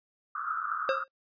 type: band-pass noise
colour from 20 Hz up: white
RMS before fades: -33 dBFS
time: 0.35-1.04 s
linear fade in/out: 10 ms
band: 1200 to 1400 Hz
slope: 96 dB/octave
type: tone with exponential decay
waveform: square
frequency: 535 Hz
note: C5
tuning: 38 cents sharp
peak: -23 dBFS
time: 0.89-1.08 s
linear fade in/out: 1 ms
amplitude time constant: 40 ms
effects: noise-tail reverb RT60 0.1 s tail -26 dB re dry + resampled to 11025 Hz